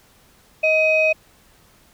sine tone pair together, 630 / 2520 Hz, D#5 / D#7, +21 / +21 cents, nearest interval 2 octaves, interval 2400 cents, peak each -16 dBFS, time 0.63-1.13 s, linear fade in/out 10 ms, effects tanh soft clip ceiling -7 dBFS + pink hiss -54 dBFS RMS until 1.93 s

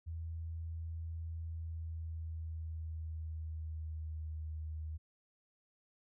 sine tone with pitch glide, 81.9 to 78.25 Hz, E2 to D#2, -11 to +10 cents, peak -39 dBFS, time 0.06-4.98 s, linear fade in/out 20 ms, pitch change -79 cents, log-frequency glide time 1.45-4.39 s, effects none

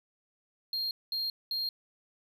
triangle tone bursts, 4220 Hz, C8, 14 cents sharp, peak -29 dBFS, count 3, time 0.73-1.69 s, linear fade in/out 2 ms, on 180 ms, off 210 ms, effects none

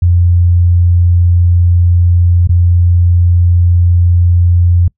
sine tone with dropouts, 87.4 Hz, F2, 2 cents sharp, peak -5 dBFS, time 0.02-4.88 s, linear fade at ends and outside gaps 5 ms, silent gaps 2.473-2.492 s, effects noise-tail reverb RT60 0.1 s tail -24 dB re dry

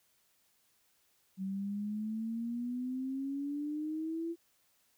sine exponential sweep, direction up, 188.9 to 339 Hz, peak -34 dBFS, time 1.37-4.36 s, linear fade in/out 50 ms, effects white hiss -72 dBFS RMS until 4.97 s

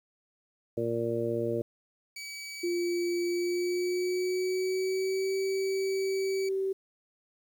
harmonic tone, 116.54 Hz, A#2, in tune, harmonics 1 / 2 / 3 / 4 / 5, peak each -37 / -37 / -32 / -32 / -35 dBFS, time 0.77-1.62 s, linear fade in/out 5 ms
20% pulse tone, 2283 Hz, D7, 50 cents flat, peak -34 dBFS, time 2.16-6.49 s, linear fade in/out 5 ms
sine tone with pitch glide, 349.2 to 385.2 Hz, F4 to G4, 0 to -30 cents, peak -27 dBFS, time 2.63-6.73 s, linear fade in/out 10 ms, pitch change +170 cents, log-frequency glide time 3.26-5.36 s
effects 10-bit

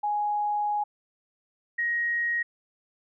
sine tone pair in turn, 832 / 1884 Hz, G#5 / A#6, +3 / +18 cents, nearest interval octave + major second, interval 1415 cents, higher second, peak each -24 dBFS, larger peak neither, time 0.03-0.84 / 1.78-2.43 s, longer first, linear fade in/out 10 ms, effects none

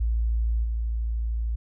sine tone with level steps, 56.6 Hz, A1, 50 cents sharp, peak -21 / -24 dBFS, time 0-1.56 s, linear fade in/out 10 ms, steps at 0.63 s, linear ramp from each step 20 ms, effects none

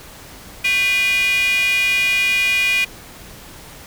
square tone with high-pass filter, 222.4 Hz, A3, 19 cents sharp, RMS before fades -17 dBFS, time 0.64-2.85 s, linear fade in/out 10 ms, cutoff 2400 Hz, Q 9.4, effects pink hiss -39 dBFS RMS until 3.86 s

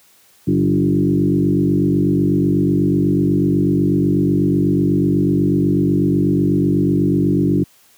sine tone with frequency modulation, 233.1 Hz, A#3, in tune, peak -12 dBFS, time 0.47-7.64 s, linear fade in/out 10 ms, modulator 48.1 Hz, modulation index 2.5, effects white hiss -52 dBFS RMS until 7.97 s + high-pass 80 Hz 12 dB/octave

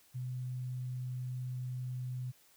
sine tone, 126.4 Hz, B2, 41 cents sharp, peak -36 dBFS, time 0.14-2.32 s, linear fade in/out 20 ms, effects white hiss -65 dBFS RMS until 2.56 s

